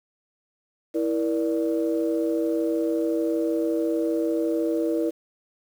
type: tone cluster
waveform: sine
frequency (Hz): 327.5 / 474.1 / 586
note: E4 / A#4 / D5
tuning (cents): -11 / +29 / -4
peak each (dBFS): -23 / -26 / -29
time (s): 0.94-5.11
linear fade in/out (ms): 20
effects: tanh soft clip ceiling -13 dBFS + 8-bit